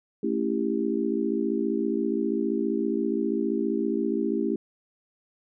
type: chord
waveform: sine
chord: A dominant seventh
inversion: none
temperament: just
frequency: 220 / 275 / 330 / 396 Hz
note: A3 / C#4 / E4 / G4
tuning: 0 / -14 / +2 / +18 cents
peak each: -29 dBFS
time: 0.23-4.56 s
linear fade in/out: 5 ms
effects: none